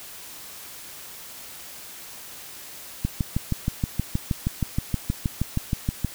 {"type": "click train", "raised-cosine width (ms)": 5, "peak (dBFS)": -10, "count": 20, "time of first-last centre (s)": [3.05, 6.047], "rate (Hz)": 6.34, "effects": ["white hiss -41 dBFS RMS until 6.14 s"]}